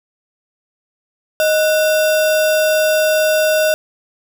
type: tone with sample-and-hold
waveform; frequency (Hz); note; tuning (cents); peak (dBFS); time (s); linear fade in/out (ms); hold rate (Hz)
sine; 622.3; D#5; 0; -11; 1.4-3.74; 0; 2100
effects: none